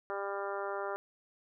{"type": "harmonic tone", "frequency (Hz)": 198.9, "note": "G3", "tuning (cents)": 25, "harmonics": [2, 3, 4, 5, 6, 7, 8, 9], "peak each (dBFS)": [-39, -40, -42, -44, -43, -43, -54, -53], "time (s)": [0.1, 0.96], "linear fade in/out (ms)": 0, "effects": []}